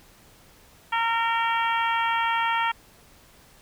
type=harmonic tone with a mistuned harmonic; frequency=460.2 Hz; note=A#4; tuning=22 cents flat; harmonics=2 / 3 / 4 / 5 / 6 / 7; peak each=-24 / -28 / -30 / -32 / -34 / -35 dBFS; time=0.92-2.72 s; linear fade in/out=10 ms; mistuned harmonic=3; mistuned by=-18 cents; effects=pink hiss -54 dBFS RMS until 3.61 s